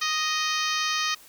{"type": "harmonic tone", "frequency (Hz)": 622.3, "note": "D#5", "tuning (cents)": 0, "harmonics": [2, 3, 4, 5, 6, 7, 8, 9, 10], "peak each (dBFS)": [-29, -31, -32, -33, -34, -34, -35, -36, -36], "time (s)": [0.01, 1.15], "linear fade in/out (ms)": 10, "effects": ["white hiss -51 dBFS RMS until 1.28 s"]}